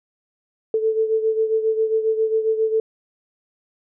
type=beating tone pair; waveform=sine; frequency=440 / 447.4 Hz; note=A4 / A4; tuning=0 / +29 cents; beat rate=7.4 Hz; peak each=-18 / -24 dBFS; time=0.74-2.8 s; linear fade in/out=2 ms; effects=none